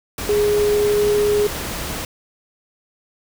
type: tone in noise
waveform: sine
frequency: 415.3 Hz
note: G#4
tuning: in tune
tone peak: -14 dBFS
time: 0.29-1.47 s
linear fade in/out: 2 ms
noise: pink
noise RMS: -27 dBFS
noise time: 0.18-2.05 s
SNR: +10 dB
effects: none